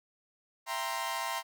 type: chord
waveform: sawtooth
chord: C dominant seventh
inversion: first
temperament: equal with one note detuned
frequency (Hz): 666.5 / 784 / 932.3 / 1046.5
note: E5 / G5 / Bb5 / C6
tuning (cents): +19 / 0 / 0 / 0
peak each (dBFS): -37 / -37 / -33 / -33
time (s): 0.66-1.43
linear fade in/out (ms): 50
effects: none